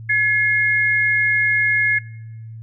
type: tone pair together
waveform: sine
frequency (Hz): 1700 / 2147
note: G#6 / C7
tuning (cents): +40 / +44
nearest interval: major third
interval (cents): 404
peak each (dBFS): -17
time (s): 0.09-1.99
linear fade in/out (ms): 10
effects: noise-tail reverb RT60 0.9 s tail -22 dB re dry + added 112 Hz sine -32 dBFS peak until 2.62 s